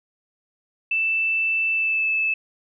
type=tone with pitch glide; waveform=sine; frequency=2650 to 2618 Hz; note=E7 to E7; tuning=+9 to -13 cents; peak=-19 dBFS; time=0.91-2.34 s; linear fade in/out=5 ms; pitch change=-22 cents; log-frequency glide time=1.72-2.08 s; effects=none